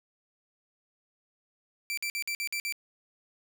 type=tone bursts; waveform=sawtooth; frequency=2340 Hz; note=D7; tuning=7 cents flat; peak=-27 dBFS; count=7; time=1.9-2.724 s; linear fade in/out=0 ms; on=74 ms; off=51 ms; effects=none

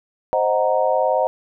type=chord; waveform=sine; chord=C half-diminished seventh; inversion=none; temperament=equal; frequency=523.3 / 622.3 / 740 / 932.3 Hz; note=C5 / Eb5 / Gb5 / Bb5; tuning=0 / 0 / 0 / 0 cents; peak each=-20 / -20 / -22 / -23 dBFS; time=0.33-1.27 s; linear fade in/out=0 ms; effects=none

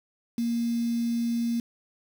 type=tone with quantisation; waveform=sine; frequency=234.1 Hz; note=A#3; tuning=8 cents sharp; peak=-24 dBFS; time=0.38-1.6 s; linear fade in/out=2 ms; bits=7; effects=none

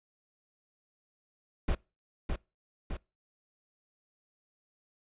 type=noise with echo; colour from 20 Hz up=brown; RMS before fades=-28 dBFS; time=1.68-1.75 s; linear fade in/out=5 ms; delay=610 ms; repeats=2; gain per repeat=-4 dB; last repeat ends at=2.97 s; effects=noise-tail reverb RT60 0.3 s tail -25 dB re dry + resampled to 8000 Hz

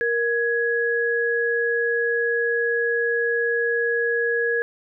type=tone pair together; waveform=sine; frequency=468.7 / 1670.3 Hz; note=A#4 / G#6; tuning=+9 / +9 cents; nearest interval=octave + minor seventh; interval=2200 cents; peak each=-22 dBFS; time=0.01-4.62 s; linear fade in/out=0 ms; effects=none

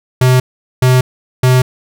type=tone bursts; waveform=square; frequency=127.7 Hz; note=C3; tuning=42 cents flat; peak=-7 dBFS; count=3; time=0.21-1.62 s; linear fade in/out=5 ms; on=190 ms; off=420 ms; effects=none

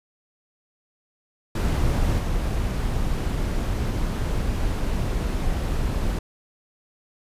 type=noise with level steps; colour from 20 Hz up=brown; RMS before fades=-21 / -24 dBFS; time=1.55-6.19 s; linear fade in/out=5 ms; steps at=2.18 s; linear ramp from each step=10 ms; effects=resampled to 32000 Hz

